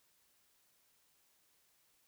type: silence
effects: white hiss -73 dBFS RMS until 2.07 s